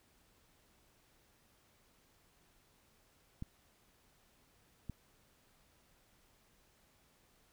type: clicks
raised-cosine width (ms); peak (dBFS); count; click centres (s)
5; -29; 2; 3.424 / 4.897
effects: pink hiss -70 dBFS RMS until 7.52 s